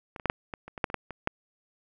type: clicks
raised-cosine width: 0.5 ms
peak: -25 / -26 / -13 / -6 / -20 / -28 / -23 / -9 / -24 / -13 / -23 / -10 dBFS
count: 12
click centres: 0.162 / 0.198 / 0.257 / 0.299 / 0.538 / 0.68 / 0.778 / 0.842 / 0.901 / 0.943 / 1.107 / 1.274 s
effects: none